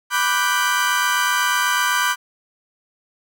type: chord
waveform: 35% pulse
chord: G major seventh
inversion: first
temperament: equal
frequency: 987.8 / 1174.7 / 1480 / 1568 Hz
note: B5 / D6 / F#6 / G6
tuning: 0 / 0 / 0 / 0 cents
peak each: -21 dBFS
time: 0.1-2.16 s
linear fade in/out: 50 ms
effects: none